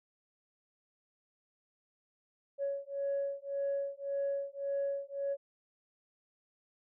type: beating tone pair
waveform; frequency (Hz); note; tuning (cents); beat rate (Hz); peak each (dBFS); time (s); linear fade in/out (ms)
sine; 557 / 558.8; C#5 / C#5; +8 / +14; 1.8; -35 / -35; 2.58-5.37; 50
effects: tanh soft clip ceiling -27 dBFS